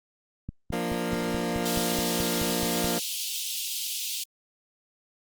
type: click train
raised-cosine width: 5 ms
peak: -21 dBFS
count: 12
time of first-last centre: 0.49-2.845 s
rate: 4.67 Hz
type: chord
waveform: 20% pulse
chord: Bb major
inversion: second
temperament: equal with one note detuned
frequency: 174.61 / 233.1 / 294.9 Hz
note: F3 / Bb3 / D4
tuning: 0 / 0 / +7 cents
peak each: -26 / -25 / -29 dBFS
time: 0.72-2.99 s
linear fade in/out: 10 ms
type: high-pass noise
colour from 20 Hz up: pink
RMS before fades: -32 dBFS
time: 1.65-4.24 s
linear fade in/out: 10 ms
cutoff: 2800 Hz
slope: 48 dB/octave
effects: Opus 32 kbps